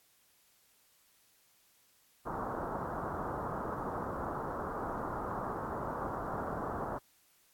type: low-pass noise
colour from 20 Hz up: white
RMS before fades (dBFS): -38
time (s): 2.25-6.99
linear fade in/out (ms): 20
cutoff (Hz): 1300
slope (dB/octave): 48
effects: white hiss -68 dBFS RMS until 7.53 s + AAC 64 kbps